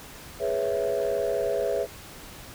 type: chord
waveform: sine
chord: C# minor seventh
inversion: second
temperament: equal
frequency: 415.3 / 493.9 / 554.4 / 659.3 Hz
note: G#4 / B4 / C#5 / E5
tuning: 0 / 0 / 0 / 0 cents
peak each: -28 dBFS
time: 0.39-1.87 s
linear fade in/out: 50 ms
effects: tanh soft clip ceiling -18 dBFS + pink hiss -44 dBFS RMS until 2.54 s